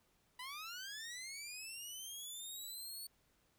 15% pulse linear sweep, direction up, 972 to 4463 Hz, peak -39 dBFS, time 0.39-3.07 s, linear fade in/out 5 ms, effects pink hiss -75 dBFS RMS until 3.58 s

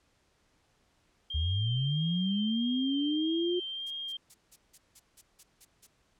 sine tone with vibrato, 3187 Hz, G7, 28 cents sharp, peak -35 dBFS, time 1.3-4.17 s, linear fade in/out 5 ms, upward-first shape sine, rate 1.6 Hz, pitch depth 23 cents each way
sine linear sweep, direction up, 71.4 to 362.3 Hz, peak -27 dBFS, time 1.34-3.6 s, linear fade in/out 10 ms
violet noise bursts, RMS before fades -45 dBFS, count 10, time 3.86-5.87 s, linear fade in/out 10 ms, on 48 ms, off 170 ms
effects pink hiss -70 dBFS RMS until 6.19 s + low-pass 8000 Hz 12 dB/octave

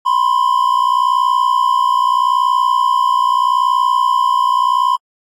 triangle tone pair together, 992.2 / 1053 Hz, B5 / C6, +8 / +11 cents, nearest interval minor second, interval 103 cents, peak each -12 dBFS, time 0.05-4.97 s, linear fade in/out 20 ms, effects AAC 48 kbps

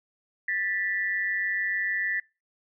sine tone pair together, 1770 / 1963.3 Hz, A6 / B6, +10 / -11 cents, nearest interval major second, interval 179 cents, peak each -28 dBFS, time 0.48-2.2 s, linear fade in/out 5 ms, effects noise-tail reverb RT60 0.3 s tail -24 dB re dry

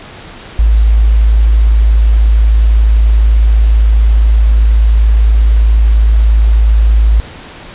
sine tone, 54.3 Hz, A1, 22 cents flat, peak -4 dBFS, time 0.59-7.2 s, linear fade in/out 0 ms, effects pink hiss -31 dBFS RMS until 7.74 s + resampled to 8000 Hz

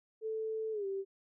sine tone with pitch glide, 440 to 389.7 Hz, A4 to G4, 0 to -10 cents, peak -34 dBFS, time 0.21-1.05 s, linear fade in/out 50 ms, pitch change -210 cents, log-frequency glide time 0.72-0.86 s, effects none

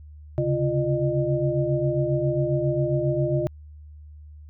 sine tone cluster, 134 / 141.4 / 346.5 / 608 Hz, C3 / C#3 / F4 / D#5, +42 / +35 / -14 / -40 cents, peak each -26 dBFS, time 0.38-3.47 s, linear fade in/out 0 ms, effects added 75 Hz sine -41 dBFS peak until 4.49 s

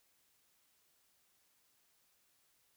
silence, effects white hiss -74 dBFS RMS until 2.76 s

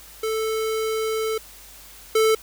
square tone pair in turn, 440 / 440 Hz, A4 / A4, 0 / 0 cents, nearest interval unison, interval 0 cents, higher neither, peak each -23 / -16 dBFS, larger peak second, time 0.23-1.38 / 2.15-2.35 s, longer first, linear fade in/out 5 ms, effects added 50 Hz sine -51 dBFS peak until 2.42 s + white hiss -45 dBFS RMS until 2.42 s

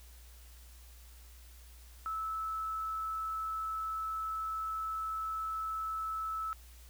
sine tone, 1307 Hz, E6, 15 cents flat, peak -34 dBFS, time 2.06-6.53 s, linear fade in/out 0 ms, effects added 60 Hz sine -52 dBFS peak until 6.89 s + white hiss -60 dBFS RMS until 6.89 s

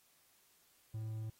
triangle tone, 110 Hz, A2, in tune, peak -37 dBFS, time 0.94-1.3 s, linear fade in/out 5 ms, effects white hiss -70 dBFS RMS until 1.39 s + AAC 48 kbps

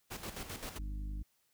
pink noise with tremolo, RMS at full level -42 dBFS, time 0.1-0.79 s, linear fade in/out 20 ms, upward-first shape square, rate 7.6 Hz, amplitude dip 60%
harmonic tone, 50.7 Hz, G#1, 41 cents flat, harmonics 1 / 2 / 3 / 4 / 5 / 6, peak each -37 / -53 / -55 / -53 / -60 / -55 dBFS, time 0.78-1.23 s, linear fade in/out 10 ms
effects white hiss -75 dBFS RMS until 1.53 s

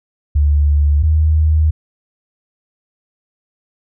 sine tone pair in turn, 73 / 77.81 Hz, D2 / D#2, -10 / +1 cents, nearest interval minor second, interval 111 cents, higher second, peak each -9 dBFS, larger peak neither, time 0.35-1.03 / 1.03-1.71 s, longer neither, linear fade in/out 10 ms, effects none

